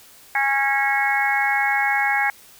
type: harmonic tone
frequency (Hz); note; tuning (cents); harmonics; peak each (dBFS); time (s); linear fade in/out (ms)
274.1; C#4; -19; 3 / 4 / 5 / 6 / 7 / 8; -22 / -33 / -33 / -23 / -25 / -23; 0.35-2.3; 2
effects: white hiss -48 dBFS RMS until 2.59 s